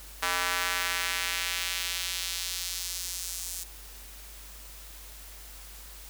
square tone with high-pass filter sweep, 89.5 Hz, F2, 43 cents sharp, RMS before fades -32 dBFS, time 0.22-3.64 s, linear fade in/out 10 ms, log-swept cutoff 1200 to 7600 Hz, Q 1.1, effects added 50 Hz sine -47 dBFS peak until 6.09 s + white hiss -48 dBFS RMS until 6.09 s

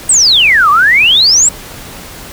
sine exponential two-way sweep, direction down then up, 8620 to 1122 to 7950 Hz, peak -4 dBFS, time 0.09-1.49 s, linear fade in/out 5 ms, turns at 0.7 s, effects pink hiss -29 dBFS RMS until 2.32 s

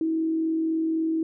sine tone with frequency modulation, 322.6 Hz, E4, 37 cents flat, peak -22 dBFS, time 0.01-1.23 s, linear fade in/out 2 ms, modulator 43.8 Hz, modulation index 0.22, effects none

